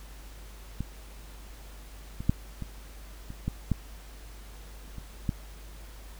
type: clicks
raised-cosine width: 5 ms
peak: -19 / -24 / -9 / -23 / -28 / -16 / -12 / -28 / -14 dBFS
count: 9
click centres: 0.806 / 2.205 / 2.295 / 2.623 / 3.304 / 3.48 / 3.717 / 4.983 / 5.292 s
effects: added 50 Hz sine -44 dBFS peak until 6.19 s + pink hiss -52 dBFS RMS until 6.19 s